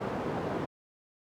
white low-pass noise, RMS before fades -33 dBFS, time 0-0.66 s, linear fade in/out 20 ms, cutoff 650 Hz, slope 12 dB/octave, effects high-pass 100 Hz 12 dB/octave

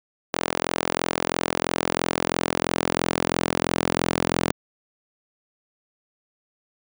sawtooth tone with high-pass filter sweep, 43 Hz, F1, 26 cents flat, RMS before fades -25 dBFS, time 0.33-4.52 s, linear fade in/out 10 ms, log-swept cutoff 410 to 220 Hz, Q 0.75, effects none

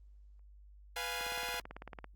10% pulse chord, F diminished, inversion second, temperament equal, 493.9 / 698.5 / 830.6 Hz, Cb5 / F5 / Ab5, 0 / 0 / 0 cents, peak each -33 dBFS, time 0.96-1.6 s, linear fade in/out 5 ms
click train, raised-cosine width 0.5 ms, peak -30 dBFS, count 16, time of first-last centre 1.21-2.043 s, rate 18 Hz
effects added 50 Hz sine -54 dBFS peak until 2.15 s + Opus 24 kbps

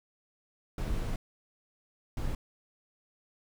brown noise bursts at uneven times, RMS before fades -32 dBFS, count 2, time 0.78-1.16 / 2.17-2.35 s, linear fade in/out 2 ms, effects none

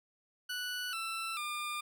20% pulse tone with pitch steps, 1480 / 1333.9 / 1202.1 Hz, F#6 / E6 / D6, 0 / +20 / +40 cents, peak -31 dBFS, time 0.49-1.81 s, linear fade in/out 10 ms, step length 440 ms, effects none

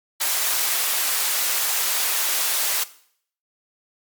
white high-pass noise, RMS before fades -22 dBFS, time 0.2-2.84 s, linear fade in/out 10 ms, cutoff 610 Hz, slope 12 dB/octave, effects noise-tail reverb RT60 0.6 s tail -17 dB re dry + MP3 96 kbps

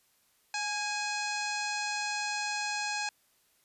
harmonic tone with a mistuned harmonic, 839 Hz, G#5, 17 cents sharp, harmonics 1 / 2 / 3 / 4 / 5 / 6 / 7 / 8 / 9 / 10, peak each -36 / -37 / -37 / -49 / -40 / -43 / -46 / -43 / -47 / -54 dBFS, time 0.54-3.09 s, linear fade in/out 2 ms, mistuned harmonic 2, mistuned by -41 cents, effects white hiss -69 dBFS RMS until 3.64 s + resampled to 32000 Hz

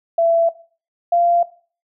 sine tone pair in turn, 669 / 691 Hz, E5 / F5, +25 / -19 cents, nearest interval minor second, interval 56 cents, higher second, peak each -12 dBFS, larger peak neither, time 0.18-0.49 / 1.12-1.43 s, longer neither, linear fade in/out 5 ms, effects noise-tail reverb RT60 0.4 s tail -17 dB re dry

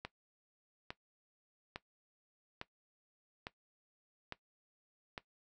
click train, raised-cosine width 0.3 ms, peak -25 dBFS, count 7, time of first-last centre 0.05-5.178 s, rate 1.17 Hz, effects noise-tail reverb RT60 0.1 s tail -17 dB re dry

